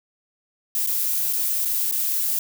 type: noise with dropouts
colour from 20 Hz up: violet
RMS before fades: -23 dBFS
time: 0.75-2.39 s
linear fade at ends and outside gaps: 1 ms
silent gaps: 0.864-0.872 / 1.328-1.332 / 1.65-1.655 / 1.913-1.923 s
effects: none